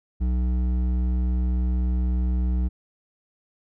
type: tone with hard clipping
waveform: sine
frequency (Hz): 61.74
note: B1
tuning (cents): 0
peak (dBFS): -22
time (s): 0.2-2.69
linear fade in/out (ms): 20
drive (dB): 9
effects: none